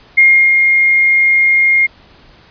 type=tone with ADSR envelope; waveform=sine; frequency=2131 Hz; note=C7; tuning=31 cents sharp; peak=-3 dBFS; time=0.17-1.87 s; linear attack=14 ms; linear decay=330 ms; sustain=-4 dB; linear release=17 ms; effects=pink hiss -44 dBFS RMS until 2.5 s + resampled to 11025 Hz